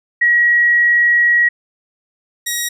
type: tone pair in turn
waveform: sine / 10% pulse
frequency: 1909 / 1898.4 Hz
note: A#6 / A#6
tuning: +41 / +31 cents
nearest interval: unison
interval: 10 cents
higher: first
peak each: -9 dBFS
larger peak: neither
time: 0.21-1.49 / 2.46-2.69 s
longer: first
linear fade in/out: 10 ms
effects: none